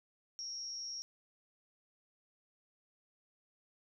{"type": "tone with amplitude modulation", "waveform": "sine", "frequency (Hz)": 5588, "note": "F8", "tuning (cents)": 0, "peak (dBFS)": -37, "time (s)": [0.39, 1.02], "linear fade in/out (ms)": 0, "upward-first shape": "sine", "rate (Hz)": 245, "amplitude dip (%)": 70, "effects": []}